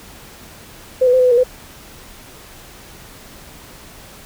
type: tone with pitch steps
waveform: sine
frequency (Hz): 513 / 494.8 / 514 / 504 / 501 / 476.1 / 505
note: C5 / B4 / C5 / B4 / B4 / A#4 / B4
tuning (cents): -34 / +3 / -31 / +35 / +25 / +37 / +39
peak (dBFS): -9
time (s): 1.01-1.437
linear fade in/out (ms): 10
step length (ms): 61
effects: pink hiss -40 dBFS RMS until 4.25 s